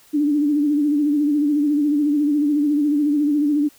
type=tone with vibrato; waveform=sine; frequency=293.7 Hz; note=D4; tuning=in tune; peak=-15 dBFS; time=0.13-3.69 s; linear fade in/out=20 ms; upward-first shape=sine; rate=14 Hz; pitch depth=58 cents each way; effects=white hiss -52 dBFS RMS until 3.78 s